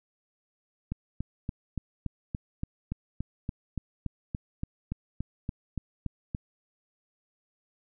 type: click train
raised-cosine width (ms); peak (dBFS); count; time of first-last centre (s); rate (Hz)
5; -19; 20; 0.92-6.349; 3.5
effects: none

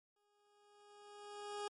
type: tone with exponential growth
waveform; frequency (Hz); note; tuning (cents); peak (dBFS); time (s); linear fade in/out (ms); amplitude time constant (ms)
20% pulse; 412.2; G#4; -13; -35; 0.16-1.68; 5; 330
effects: MP3 48 kbps

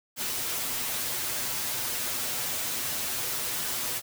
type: noise with comb filter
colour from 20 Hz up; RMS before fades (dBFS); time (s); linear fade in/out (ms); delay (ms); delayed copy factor
white; -31; 0.16-4.02; 50; 8.1; +0.9
effects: none

